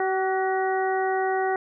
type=harmonic tone with a mistuned harmonic; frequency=380 Hz; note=F#4; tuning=46 cents sharp; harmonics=1 / 2 / 3 / 4 / 5; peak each=-25 / -25 / -36 / -33 / -33 dBFS; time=0-1.56 s; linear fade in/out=2 ms; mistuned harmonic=4; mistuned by=-43 cents; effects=none